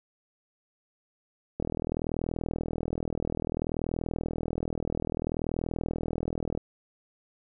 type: click train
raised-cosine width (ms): 2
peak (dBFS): -17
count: 203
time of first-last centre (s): 1.6-6.575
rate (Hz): 40.6
effects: none